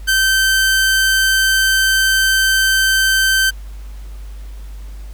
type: tone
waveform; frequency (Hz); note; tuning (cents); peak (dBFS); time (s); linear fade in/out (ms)
sawtooth; 1549; G6; -21; -8; 0.07-3.51; 20
effects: added 50 Hz sine -28 dBFS peak until 5.13 s + pink hiss -47 dBFS RMS until 5.13 s